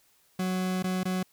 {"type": "tone with dropouts", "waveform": "40% pulse", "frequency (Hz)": 185, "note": "F#3", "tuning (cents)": 0, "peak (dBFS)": -26, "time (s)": [0.39, 1.23], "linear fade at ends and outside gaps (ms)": 5, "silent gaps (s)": [[0.826, 0.84], [1.034, 1.053]], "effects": ["white hiss -65 dBFS RMS until 1.32 s"]}